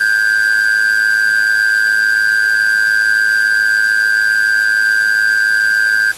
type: tone with amplitude modulation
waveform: triangle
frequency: 1577 Hz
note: G6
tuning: 10 cents sharp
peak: -5 dBFS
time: 0-6.12 s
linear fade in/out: 10 ms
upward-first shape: sine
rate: 107 Hz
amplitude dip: 75%
effects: white hiss -32 dBFS RMS until 6.17 s + AAC 32 kbps